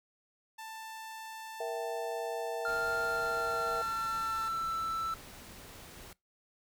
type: tone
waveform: sawtooth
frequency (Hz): 886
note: A5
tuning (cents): +12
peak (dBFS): -39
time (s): 0.58-4.49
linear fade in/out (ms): 10
type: chord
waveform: sine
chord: E diminished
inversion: second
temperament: equal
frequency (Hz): 466.2 / 659.3 / 784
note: Bb4 / E5 / G5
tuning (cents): 0 / 0 / 0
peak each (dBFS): -37 / -37 / -41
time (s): 1.6-3.82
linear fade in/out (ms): 5
type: tone with pitch glide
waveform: triangle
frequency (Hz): 1396.9 to 1326.9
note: F6 to E6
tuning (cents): 0 to +11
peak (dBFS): -30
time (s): 2.65-5.14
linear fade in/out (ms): 2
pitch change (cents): -89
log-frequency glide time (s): 3.02-4.8
type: noise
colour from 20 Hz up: pink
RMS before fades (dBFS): -50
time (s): 2.68-6.13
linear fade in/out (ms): 2
effects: noise-tail reverb RT60 0.2 s tail -23 dB re dry